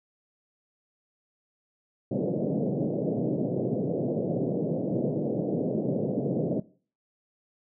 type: band-pass noise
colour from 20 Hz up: pink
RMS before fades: -28 dBFS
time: 2.11-6.6 s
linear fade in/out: 5 ms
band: 130 to 600 Hz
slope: 48 dB/octave
effects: noise-tail reverb RT60 0.4 s tail -19 dB re dry